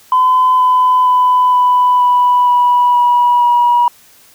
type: tone with pitch steps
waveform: sine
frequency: 1016 / 1008.4 / 1000.9 / 993.4 / 985.9 / 978.6 / 971.2 / 964 Hz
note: B5 / B5 / B5 / B5 / B5 / B5 / B5 / B5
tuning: +49 / +36 / +23 / +10 / -3 / -16 / -29 / -42 cents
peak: -6 dBFS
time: 0.12-3.88 s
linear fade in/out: 2 ms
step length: 470 ms
effects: tanh soft clip ceiling -3 dBFS + white hiss -45 dBFS RMS until 4.34 s